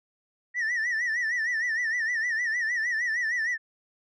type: tone with vibrato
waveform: sine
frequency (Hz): 1864.7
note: A#6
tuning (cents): 0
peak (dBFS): -22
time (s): 0.54-3.58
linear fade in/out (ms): 50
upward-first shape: sine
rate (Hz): 6.5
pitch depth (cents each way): 110
effects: tanh soft clip ceiling -24 dBFS